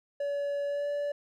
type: tone with pitch glide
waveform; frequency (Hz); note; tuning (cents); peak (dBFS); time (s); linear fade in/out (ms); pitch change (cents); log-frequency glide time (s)
triangle; 570 to 578; C#5 to D5; +48 to -28; -27; 0.2-1.12; 5; +24; 0.66-0.88
effects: none